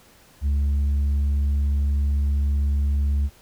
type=tone with tanh clipping; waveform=sine; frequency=71 Hz; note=C#2; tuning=42 cents sharp; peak=-19 dBFS; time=0.41-3.3 s; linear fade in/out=50 ms; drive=3 dB; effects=pink hiss -53 dBFS RMS until 3.41 s